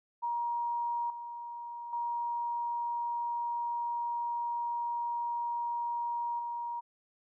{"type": "tone with level steps", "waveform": "sine", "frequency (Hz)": 947, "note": "A#5", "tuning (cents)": 27, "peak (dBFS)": [-30, -39, -31, -34], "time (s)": [0.22, 6.81], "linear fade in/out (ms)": 20, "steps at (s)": [1.1, 1.93, 6.39], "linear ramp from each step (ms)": 2, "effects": []}